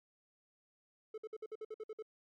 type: tone bursts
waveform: triangle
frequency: 434.6 Hz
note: A4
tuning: 21 cents flat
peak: -39 dBFS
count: 10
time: 1.14-2.025 s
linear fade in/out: 5 ms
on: 39 ms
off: 55 ms
effects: MP3 96 kbps